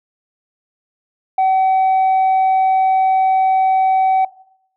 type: tone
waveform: sine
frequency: 760 Hz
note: F#5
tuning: 46 cents sharp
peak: -9 dBFS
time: 1.38-4.25 s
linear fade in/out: 5 ms
effects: noise-tail reverb RT60 0.7 s tail -21 dB re dry + tanh soft clip ceiling -10 dBFS